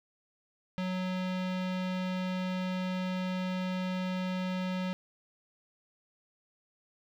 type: tone with low-pass filter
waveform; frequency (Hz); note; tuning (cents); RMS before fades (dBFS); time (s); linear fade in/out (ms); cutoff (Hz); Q
square; 184.5; F#3; -5; -33; 0.78-4.93; 0; 3500; 1.4
effects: 10-bit